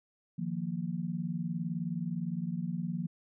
sine chord, Eb suspended second, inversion none, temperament just, 155.56 / 175.01 / 233.3 Hz, Eb3 / F3 / Bb3, 0 / +4 / +2 cents, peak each -38 / -34 / -39 dBFS, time 0.38-3.07 s, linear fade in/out 10 ms, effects none

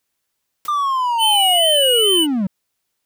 white noise with exponential decay, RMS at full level -29 dBFS, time 0.65-0.74 s, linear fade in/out 2 ms, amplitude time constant 18 ms
triangle linear sweep, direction down, 1205 to 180 Hz, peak -14 dBFS, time 0.68-2.47 s, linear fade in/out 5 ms
square tone with vibrato, 2986 Hz, F#7, 15 cents sharp, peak -14 dBFS, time 1.18-2.27 s, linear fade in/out 50 ms, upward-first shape sine, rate 2.4 Hz, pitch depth 54 cents each way
effects white hiss -74 dBFS RMS until 3.05 s

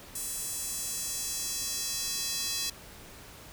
square tone with high-pass filter sweep, 370 Hz, F#4, in tune, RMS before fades -34 dBFS, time 0.15-2.7 s, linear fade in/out 5 ms, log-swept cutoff 8600 to 4500 Hz, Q 1.5, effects pink hiss -49 dBFS RMS until 3.52 s

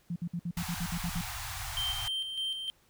sine tone bursts, 171.9 Hz, F3, 27 cents flat, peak -31 dBFS, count 10, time 0.1-1.213 s, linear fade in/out 5 ms, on 60 ms, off 57 ms
pink band-stop noise, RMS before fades -38 dBFS, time 0.57-2.08 s, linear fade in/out 2 ms, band 130 to 690 Hz, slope 96 dB/octave
triangle tone with tremolo, 3136 Hz, G7, in tune, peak -29 dBFS, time 1.77-2.7 s, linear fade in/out 0 ms, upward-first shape square, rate 3.3 Hz, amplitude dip 45%
effects pink hiss -66 dBFS RMS until 2.89 s

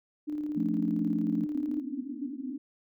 sine tone with tremolo, 299.3 Hz, D4, 33 cents sharp, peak -29 dBFS, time 0.27-1.81 s, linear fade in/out 20 ms, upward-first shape square, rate 18 Hz, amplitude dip 35%
sine chord, F augmented, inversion none, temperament equal, 174.61 / 220 / 277.2 Hz, F3 / A3 / C#4, 0 / 0 / 0 cents, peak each -33 / -30 / -33 dBFS, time 0.56-1.45 s, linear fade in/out 10 ms
white band-pass noise, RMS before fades -36 dBFS, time 1.55-2.58 s, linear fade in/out 5 ms, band 250 to 290 Hz, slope 96 dB/octave
effects none

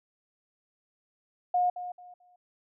sine tone with echo, 718 Hz, F5, 48 cents sharp, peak -22 dBFS, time 1.54-1.7 s, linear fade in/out 5 ms, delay 220 ms, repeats 3, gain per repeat -12 dB, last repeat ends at 2.36 s, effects none

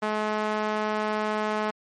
sawtooth tone with band-pass filter, 213.6 Hz, G#3, 49 cents sharp, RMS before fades -27 dBFS, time 0.02-1.71 s, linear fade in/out 10 ms, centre 1000 Hz, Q 0.84, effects MP3 48 kbps

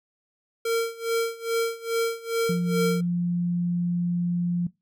square tone with tremolo, 458.9 Hz, A#4, 27 cents flat, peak -21 dBFS, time 0.65-3.01 s, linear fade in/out 5 ms, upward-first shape sine, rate 2.4 Hz, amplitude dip 90%
sine tone, 174.61 Hz, F3, in tune, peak -22 dBFS, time 2.49-4.67 s, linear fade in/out 5 ms
effects noise-tail reverb RT60 0.2 s tail -20 dB re dry

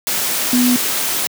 sine tone in noise, 247.4 Hz, B3, 3 cents sharp, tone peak -11 dBFS, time 0.53-0.76 s, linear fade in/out 0 ms, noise white, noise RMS -19 dBFS, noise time 0.07-1.27 s, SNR +5 dB, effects high-pass 150 Hz 12 dB/octave

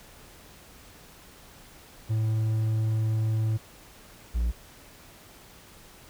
triangle tone pair in turn, 110 / 58.27 Hz, A2 / A#1, 0 / 0 cents, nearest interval major seventh, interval 1100 cents, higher first, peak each -21 dBFS, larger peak neither, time 2.09-3.58 / 4.34-4.52 s, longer first, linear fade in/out 20 ms, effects pink hiss -51 dBFS RMS until 6.09 s

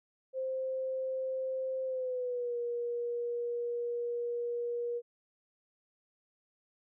sine tone with pitch glide, 523.3 to 477.1 Hz, C5 to A#4, 0 to +40 cents, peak -32 dBFS, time 0.33-5.02 s, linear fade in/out 50 ms, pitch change -160 cents, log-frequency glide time 1.85-2.57 s, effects none

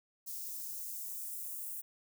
violet noise with high-pass filter sweep, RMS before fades -42 dBFS, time 0.26-1.82 s, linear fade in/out 20 ms, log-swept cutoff 5200 to 9000 Hz, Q 1.3, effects none

